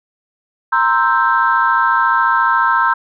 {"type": "chord", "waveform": "sine", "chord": "C dominant seventh", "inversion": "third", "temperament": "equal", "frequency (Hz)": [932.3, 1046.5, 1318.5, 1568], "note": ["Bb5", "C6", "E6", "G6"], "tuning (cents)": [0, 0, 0, 0], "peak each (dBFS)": -16, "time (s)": [0.72, 2.94], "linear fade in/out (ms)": 10, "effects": ["tanh soft clip ceiling -1 dBFS"]}